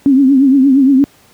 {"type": "tone with vibrato", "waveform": "sine", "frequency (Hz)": 270.3, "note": "C#4", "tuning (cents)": -44, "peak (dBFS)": -5, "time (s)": [0.06, 1.04], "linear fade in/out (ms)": 0, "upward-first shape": "triangle", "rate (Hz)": 8.6, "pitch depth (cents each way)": 110, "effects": ["pink hiss -47 dBFS RMS until 1.33 s", "high-pass 80 Hz 12 dB/octave"]}